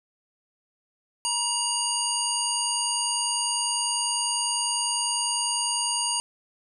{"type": "harmonic tone", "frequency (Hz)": 950, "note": "A#5", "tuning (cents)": 33, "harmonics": [1, 3, 5, 7, 9, 10], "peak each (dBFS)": [-31, -31, -31, -31, -31, -31], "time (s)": [1.25, 6.2], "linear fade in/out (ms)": 0, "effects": []}